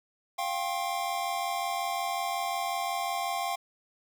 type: chord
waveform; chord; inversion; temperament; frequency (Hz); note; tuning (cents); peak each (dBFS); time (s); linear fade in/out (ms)
square; F suspended second; none; equal with one note detuned; 698.5 / 784 / 1071; F5 / G5 / C6; 0 / 0 / +40; -34 / -34 / -36; 0.38-3.56; 10
effects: 11-bit